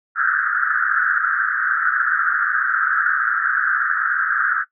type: band-pass noise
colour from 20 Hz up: pink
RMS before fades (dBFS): -19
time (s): 0.15-4.65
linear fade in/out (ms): 50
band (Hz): 1300 to 1700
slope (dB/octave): 96
effects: noise-tail reverb RT60 0.1 s tail -18 dB re dry